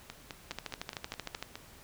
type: two click trains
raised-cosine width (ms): 0.2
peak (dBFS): -19 / -23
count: 13 / 8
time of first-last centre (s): 0.51-1.426 / 0.1-1.555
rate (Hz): 13.1 / 4.81
effects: pink hiss -55 dBFS RMS until 1.83 s